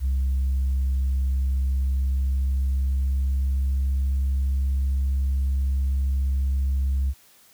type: tone with pitch glide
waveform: sine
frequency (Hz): 66.3 to 67.42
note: C2 to C#2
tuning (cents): +23 to -48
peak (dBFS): -18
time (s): 0-7.14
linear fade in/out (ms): 50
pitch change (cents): +29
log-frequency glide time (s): 1.36-4.09
effects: tanh soft clip ceiling -18 dBFS + white hiss -55 dBFS RMS until 7.53 s